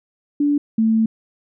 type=tone pair in turn; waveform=sine; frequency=290 / 222.4 Hz; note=D4 / A3; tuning=-22 / +19 cents; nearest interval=perfect fourth; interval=459 cents; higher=first; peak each=-14 / -13 dBFS; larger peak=second; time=0.4-0.58 / 0.78-1.06 s; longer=second; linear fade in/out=5 ms; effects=none